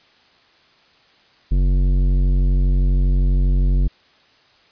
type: tone with tanh clipping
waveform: sine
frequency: 46.25 Hz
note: F#1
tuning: in tune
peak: -15 dBFS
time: 1.51-3.88 s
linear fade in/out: 10 ms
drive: 13 dB
effects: white hiss -54 dBFS RMS until 4.71 s + resampled to 11025 Hz